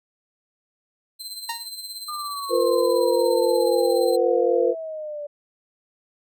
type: tone with tremolo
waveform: sawtooth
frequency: 4101 Hz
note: C8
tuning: 36 cents flat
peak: -28 dBFS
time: 1.19-4.17 s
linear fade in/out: 20 ms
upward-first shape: sine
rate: 17 Hz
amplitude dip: 55%
type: tone with exponential decay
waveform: sawtooth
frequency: 928 Hz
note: A#5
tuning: 8 cents flat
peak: -20 dBFS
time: 1.49-1.68 s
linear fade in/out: 5 ms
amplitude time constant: 40 ms
type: exponential sweep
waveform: sine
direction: down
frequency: 1217 to 580 Hz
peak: -29 dBFS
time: 2.08-5.27 s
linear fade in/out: 10 ms
type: chord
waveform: sine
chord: F suspended fourth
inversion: none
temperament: equal with one note detuned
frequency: 349.2 / 466.2 / 510.1 Hz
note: F4 / Bb4 / C5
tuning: 0 / 0 / -44 cents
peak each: -24 / -21 / -20 dBFS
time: 2.49-4.75 s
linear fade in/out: 50 ms
effects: none